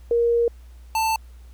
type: tone pair in turn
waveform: sine / square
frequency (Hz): 470 / 887.2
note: A#4 / A5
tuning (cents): +14 / +14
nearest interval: major seventh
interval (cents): 1100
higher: second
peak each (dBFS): -16 / -20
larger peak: first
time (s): 0.11-0.48 / 0.95-1.16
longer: first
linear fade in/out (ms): 2
effects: added 60 Hz sine -41 dBFS peak until 1.53 s + pink hiss -59 dBFS RMS until 1.53 s